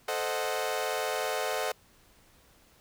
sawtooth chord, A diminished seventh, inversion none, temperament equal, 440 / 523.3 / 622.3 / 740 Hz, A4 / C5 / Eb5 / Gb5, 0 / 0 / 0 / 0 cents, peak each -31 dBFS, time 0.08-1.72 s, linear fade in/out 5 ms, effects pink hiss -61 dBFS RMS until 2.8 s

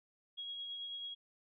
sine tone with tremolo, 3303 Hz, G#7, 10 cents flat, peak -40 dBFS, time 0.37-1.15 s, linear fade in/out 20 ms, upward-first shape sine, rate 9.2 Hz, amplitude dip 25%, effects none

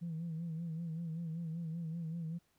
sine tone with vibrato, 164.81 Hz, E3, in tune, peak -36 dBFS, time 0.01-2.39 s, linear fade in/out 20 ms, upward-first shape sine, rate 5.2 Hz, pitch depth 71 cents each way, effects tanh soft clip ceiling -34 dBFS + pink hiss -75 dBFS RMS until 2.58 s

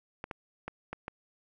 clicks, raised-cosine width 0.5 ms, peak -22 dBFS, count 5, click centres 0.241 / 0.312 / 0.68 / 0.93 / 1.081 s, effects none

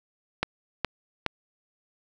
click train, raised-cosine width 0.3 ms, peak -8 dBFS, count 3, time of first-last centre 0.43-1.263 s, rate 2.4 Hz, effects none

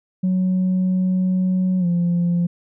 sine tone with pitch glide, 185 to 173.61 Hz, F#3 to F3, 0 to -10 cents, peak -14 dBFS, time 0.23-2.47 s, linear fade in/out 10 ms, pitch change -110 cents, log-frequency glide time 1.79-1.86 s, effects tanh soft clip ceiling -14 dBFS

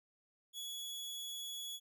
sawtooth tone, 3378 Hz, G#7, 29 cents sharp, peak -39 dBFS, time 0.53-1.8 s, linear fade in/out 50 ms, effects none

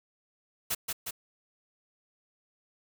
white noise with echo, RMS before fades -30 dBFS, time 0.7-0.75 s, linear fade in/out 10 ms, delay 180 ms, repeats 2, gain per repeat -3 dB, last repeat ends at 1.11 s, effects none

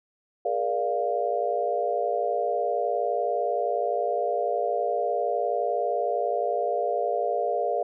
sine chord, Bb dominant seventh, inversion third, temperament equal with one note detuned, 415.3 / 474.9 / 587.3 / 698.5 Hz, Ab4 / Bb4 / D5 / F5, 0 / +32 / 0 / 0 cents, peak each -31 / -29 / -29 / -27 dBFS, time 0.45-7.83 s, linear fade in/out 5 ms, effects none

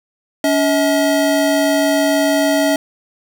square tone pair together, 283.8 / 640 Hz, C#4 / D#5, +41 / +49 cents, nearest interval octave + major second, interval 1408 cents, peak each -16 dBFS, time 0.44-2.76 s, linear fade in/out 2 ms, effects none

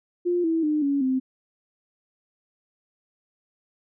sine tone with pitch steps, 351.9 / 326.4 / 302.8 / 280.9 / 260.6 Hz, F4 / E4 / D#4 / C#4 / C4, +13 / -17 / -47 / +23 / -7 cents, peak -20 dBFS, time 0.25-1.2 s, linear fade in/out 20 ms, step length 190 ms, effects none

